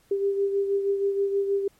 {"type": "beating tone pair", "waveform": "sine", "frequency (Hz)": [396.4, 402.7], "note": ["G4", "G4"], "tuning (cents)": [19, 47], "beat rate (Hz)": 6.3, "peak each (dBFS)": [-22, -31], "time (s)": [0.11, 1.68], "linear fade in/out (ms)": 5, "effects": ["pink hiss -62 dBFS RMS until 1.79 s", "MP3 64 kbps"]}